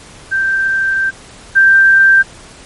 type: tone pair in turn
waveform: sine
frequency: 1568 / 1573.9 Hz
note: G6 / G6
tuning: 0 / +7 cents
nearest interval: unison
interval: 7 cents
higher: second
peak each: -11 / -4 dBFS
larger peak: second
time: 0.31-1.11 / 1.55-2.23 s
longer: first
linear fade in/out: 20 ms
effects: pink hiss -37 dBFS RMS until 2.65 s + MP3 48 kbps